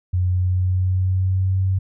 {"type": "tone with pitch glide", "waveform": "sine", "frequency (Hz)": [90.6, 94.78], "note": ["F#2", "F#2"], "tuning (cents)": [-36, 42], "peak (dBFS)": -16, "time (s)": [0.13, 1.79], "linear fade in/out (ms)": 10, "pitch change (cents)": 78, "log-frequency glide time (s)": [0.23, 1.59], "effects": []}